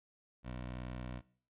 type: tone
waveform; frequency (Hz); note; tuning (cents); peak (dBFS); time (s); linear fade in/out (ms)
15% pulse; 61.9; B1; +5; -35; 0.43-1.22; 50
effects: noise-tail reverb RT60 0.5 s tail -20 dB re dry + resampled to 8000 Hz